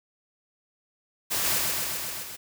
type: noise with echo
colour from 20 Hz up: white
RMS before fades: -27 dBFS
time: 1.3-1.59 s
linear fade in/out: 20 ms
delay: 130 ms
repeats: 6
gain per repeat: -2 dB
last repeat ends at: 2.37 s
effects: none